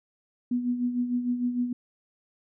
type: tone with tremolo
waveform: sine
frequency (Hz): 245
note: B3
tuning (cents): -14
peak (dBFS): -22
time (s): 0.51-1.73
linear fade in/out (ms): 5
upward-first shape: sine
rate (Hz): 6.6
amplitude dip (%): 60
effects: none